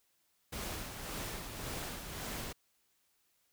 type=noise with tremolo; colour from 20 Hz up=pink; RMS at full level=-40 dBFS; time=0.52-2.53 s; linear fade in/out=10 ms; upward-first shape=sine; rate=1.8 Hz; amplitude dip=45%; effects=white hiss -75 dBFS RMS until 3.52 s